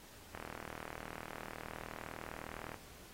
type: click train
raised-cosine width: 0.5 ms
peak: -29 dBFS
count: 96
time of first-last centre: 0.35-2.743 s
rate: 39.7 Hz
effects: pink hiss -57 dBFS RMS until 3.13 s + AAC 48 kbps